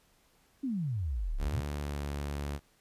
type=exponential two-way sweep; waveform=sine; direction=down then up; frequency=287.2 to 30.72 to 148.3 Hz; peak=-30 dBFS; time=0.63-1.61 s; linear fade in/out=10 ms; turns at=1.39 s
type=tone with pitch glide; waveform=sawtooth; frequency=73 to 71.75 Hz; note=D2 to D2; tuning=-10 to -40 cents; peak=-30 dBFS; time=1.38-2.6 s; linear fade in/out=50 ms; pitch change=-30 cents; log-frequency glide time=1.77-2 s
effects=pink hiss -67 dBFS RMS until 2.8 s + resampled to 32000 Hz